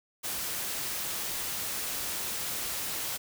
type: noise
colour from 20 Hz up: white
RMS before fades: -34 dBFS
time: 0.23-3.18 s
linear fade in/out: 20 ms
effects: none